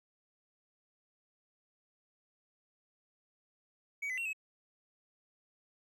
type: tone with pitch steps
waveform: triangle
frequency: 2261 / 2020 / 2731 / 2571 Hz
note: C#7 / B6 / F7 / E7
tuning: +34 / +39 / -39 / -44 cents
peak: -33 dBFS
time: 4.02-4.332 s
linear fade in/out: 10 ms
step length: 78 ms
effects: none